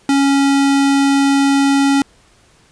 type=tone; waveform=square; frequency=277.2 Hz; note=C#4; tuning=in tune; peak=-11 dBFS; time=0.09-2.02 s; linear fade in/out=2 ms; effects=pink hiss -51 dBFS RMS until 2.71 s + resampled to 22050 Hz